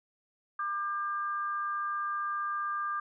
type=tone pair together; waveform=sine; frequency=1194.9 / 1602 Hz; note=D6 / G6; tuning=+30 / +37 cents; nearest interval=perfect fourth; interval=507 cents; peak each=-31 / -38 dBFS; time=0.59-3 s; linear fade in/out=5 ms; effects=none